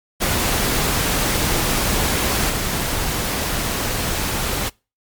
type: noise with level steps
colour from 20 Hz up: pink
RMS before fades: -19 / -22 dBFS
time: 0.2-4.7 s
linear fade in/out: 20 ms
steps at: 2.49 s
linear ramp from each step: 20 ms
effects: noise-tail reverb RT60 0.3 s tail -26 dB re dry + MP3 96 kbps